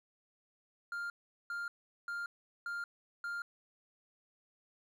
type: tone bursts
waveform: triangle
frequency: 1400 Hz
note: F6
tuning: 4 cents sharp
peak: -35 dBFS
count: 5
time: 0.92-3.42 s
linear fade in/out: 2 ms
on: 180 ms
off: 400 ms
effects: none